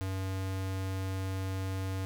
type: tone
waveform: square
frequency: 95.2 Hz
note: F#2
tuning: 50 cents sharp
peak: -33 dBFS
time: 0.01-2.05 s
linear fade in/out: 0 ms
effects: none